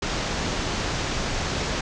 pink low-pass noise, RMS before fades -27 dBFS, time 0.02-1.81 s, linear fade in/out 5 ms, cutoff 7000 Hz, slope 48 dB/octave, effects none

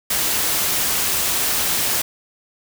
white noise, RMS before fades -20 dBFS, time 0.1-2.02 s, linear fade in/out 5 ms, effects none

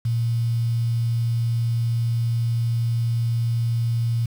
sine tone with quantisation, 116.54 Hz, A#2, in tune, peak -19 dBFS, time 0.05-4.26 s, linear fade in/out 5 ms, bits 7, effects none

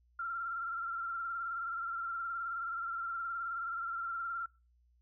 sine tone with vibrato, 1365 Hz, F6, 40 cents flat, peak -35 dBFS, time 0.19-4.46 s, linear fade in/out 5 ms, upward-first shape sine, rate 19 Hz, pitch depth 48 cents each way, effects noise-tail reverb RT60 0.3 s tail -24 dB re dry + added 60 Hz sine -66 dBFS peak until 5.01 s

